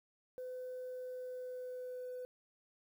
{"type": "tone with pitch glide", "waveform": "sine", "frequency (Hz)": [506, 501.3], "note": ["B4", "B4"], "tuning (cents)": [42, 26], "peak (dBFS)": -40, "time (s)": [0.38, 2.25], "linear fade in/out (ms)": 0, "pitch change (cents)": -16, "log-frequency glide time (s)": [0.84, 2.07], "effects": ["tanh soft clip ceiling -39 dBFS", "11-bit"]}